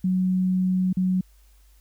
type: tone with dropouts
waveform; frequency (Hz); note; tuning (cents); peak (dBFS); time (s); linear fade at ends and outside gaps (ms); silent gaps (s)
sine; 185; F#3; 0; -19; 0.04-1.21; 5; 0.929-0.969
effects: added 50 Hz sine -52 dBFS peak until 1.8 s + white hiss -63 dBFS RMS until 1.8 s